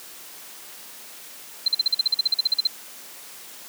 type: tone bursts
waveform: sine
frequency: 4102 Hz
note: C8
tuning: 35 cents flat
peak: -15 dBFS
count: 16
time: 1.66-2.672 s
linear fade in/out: 5 ms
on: 22 ms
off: 44 ms
effects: white hiss -42 dBFS RMS until 3.68 s + high-pass 200 Hz 12 dB/octave